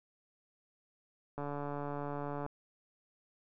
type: click train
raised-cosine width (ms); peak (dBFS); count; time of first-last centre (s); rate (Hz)
1; -26; 157; 1.38-2.463; 144
effects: none